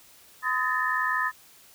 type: tone cluster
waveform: sine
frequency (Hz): 1019 / 1259 / 1734 / 1814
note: C6 / D#6 / A6 / A#6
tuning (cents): -46 / +20 / -26 / -48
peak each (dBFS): -29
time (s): 0.42-1.32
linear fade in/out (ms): 50
effects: white hiss -54 dBFS RMS until 1.74 s